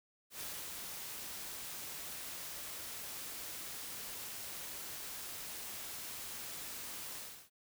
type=noise with ADSR envelope; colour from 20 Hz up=white; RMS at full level=-43 dBFS; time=0.3-7.5 s; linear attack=110 ms; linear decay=220 ms; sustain=-2 dB; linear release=330 ms; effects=none